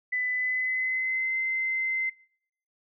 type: tone with pitch glide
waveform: sine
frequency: 2000 to 2069 Hz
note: B6 to C7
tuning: +21 to -20 cents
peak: -25 dBFS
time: 0.12-2.1 s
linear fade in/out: 10 ms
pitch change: +59 cents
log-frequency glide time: 0.32-1.38 s
effects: noise-tail reverb RT60 0.7 s tail -26 dB re dry